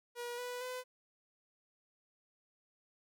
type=tone with pitch steps; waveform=sawtooth; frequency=480.9 / 492.7 / 504.8 Hz; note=B4 / B4 / B4; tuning=-46 / -4 / +38 cents; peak=-36 dBFS; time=0.15-0.84 s; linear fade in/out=50 ms; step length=230 ms; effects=none

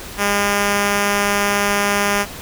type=tone; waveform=5% pulse; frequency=202.9 Hz; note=G#3; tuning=40 cents flat; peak=-4 dBFS; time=0.17-2.26 s; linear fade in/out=50 ms; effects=pink hiss -33 dBFS RMS until 2.41 s

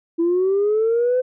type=linear sweep; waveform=sine; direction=up; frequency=329.6 to 513 Hz; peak=-14 dBFS; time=0.18-1.22 s; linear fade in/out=20 ms; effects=tanh soft clip ceiling -12 dBFS

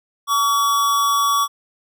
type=tone with amplitude modulation; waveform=square; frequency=1135 Hz; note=C#6; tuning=41 cents sharp; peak=-14 dBFS; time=0.27-1.48 s; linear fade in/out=50 ms; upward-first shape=sine; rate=240 Hz; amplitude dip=40%; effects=none

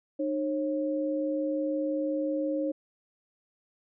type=tone pair together; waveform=sine; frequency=304.3 / 543 Hz; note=D#4 / C#5; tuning=-38 / -36 cents; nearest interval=minor seventh; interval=1002 cents; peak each=-29 / -30 dBFS; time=0.19-2.72 s; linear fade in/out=10 ms; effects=none

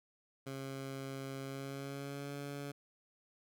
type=tone with pitch glide; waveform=15% pulse; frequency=135.5 to 142.07 Hz; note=C#3 to C#3; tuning=-39 to +43 cents; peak=-35 dBFS; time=0.46-2.72 s; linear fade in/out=10 ms; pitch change=+82 cents; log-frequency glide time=1.41-2.35 s; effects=none

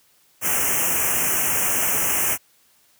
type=band-stop noise; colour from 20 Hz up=white; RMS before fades=-21 dBFS; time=0.41-2.38 s; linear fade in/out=50 ms; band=3000 to 5700 Hz; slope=96 dB/octave; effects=white hiss -59 dBFS RMS until 2.99 s + high-pass 60 Hz 12 dB/octave

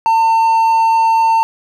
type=tone; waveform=triangle; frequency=902 Hz; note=A5; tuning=43 cents sharp; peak=-7 dBFS; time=0.06-1.43 s; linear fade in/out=0 ms; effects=none

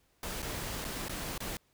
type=noise with dropouts; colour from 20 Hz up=pink; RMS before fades=-38 dBFS; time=0.23-1.57 s; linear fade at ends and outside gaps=2 ms; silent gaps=0.421-0.426 / 0.845-0.849 / 1.084-1.094 / 1.379-1.403 s; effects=pink hiss -71 dBFS RMS until 1.73 s

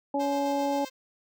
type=harmonic tone; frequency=281.4 Hz; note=C#4; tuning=26 cents sharp; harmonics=1 / 2 / 3; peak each=-29 / -29 / -29 dBFS; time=0.14-0.85 s; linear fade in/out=5 ms
type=tone with tremolo; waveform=5% pulse; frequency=524 Hz; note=C5; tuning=2 cents sharp; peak=-28 dBFS; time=0.19-0.9 s; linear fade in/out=20 ms; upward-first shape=square; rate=7.5 Hz; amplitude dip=25%
effects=none

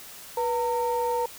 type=tone pair together; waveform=sine; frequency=487 / 915.1 Hz; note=B4 / A#5; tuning=-24 / -32 cents; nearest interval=major seventh; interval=1092 cents; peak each=-25 dBFS; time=0.37-1.26 s; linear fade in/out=5 ms; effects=tanh soft clip ceiling -18 dBFS + white hiss -44 dBFS RMS until 1.38 s

